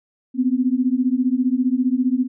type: beating tone pair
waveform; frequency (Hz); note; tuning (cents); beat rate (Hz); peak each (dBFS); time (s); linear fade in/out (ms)
sine; 246.9 / 261.9; B3 / C4; 0 / +2; 15; -19; 0.34-2.28; 50
effects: none